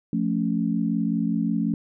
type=chord; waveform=sine; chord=F augmented; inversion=none; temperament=equal with one note detuned; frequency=174.61 / 220 / 278.5 Hz; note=F3 / A3 / C#4; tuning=0 / 0 / +8 cents; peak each=-26 / -24 / -27 dBFS; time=0.13-1.74 s; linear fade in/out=2 ms; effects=none